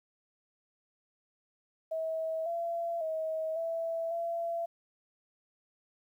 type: tone with pitch steps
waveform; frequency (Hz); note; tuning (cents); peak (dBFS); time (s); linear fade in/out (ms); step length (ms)
sine; 644 / 678 / 637 / 661 / 676; E5 / E5 / D#5 / E5 / E5; -41 / +49 / +41 / +5 / +43; -31; 1.91-4.66; 10; 550
effects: 11-bit